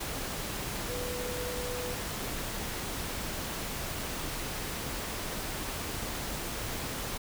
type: tone in noise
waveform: sine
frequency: 493.9 Hz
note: B4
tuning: in tune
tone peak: -37 dBFS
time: 0.88-1.94 s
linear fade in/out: 10 ms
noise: pink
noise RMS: -36 dBFS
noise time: 0-7.18 s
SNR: -4 dB
effects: none